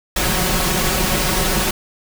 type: noise with comb filter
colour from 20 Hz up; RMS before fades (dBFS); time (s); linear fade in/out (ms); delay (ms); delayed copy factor
pink; -18; 0.16-1.71; 5; 5.4; +0.7
effects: none